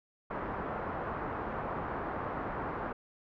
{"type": "low-pass noise", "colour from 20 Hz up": "white", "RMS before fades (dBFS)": -37, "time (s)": [0.3, 2.93], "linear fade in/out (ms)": 10, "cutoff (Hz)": 1300, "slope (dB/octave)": 24, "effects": []}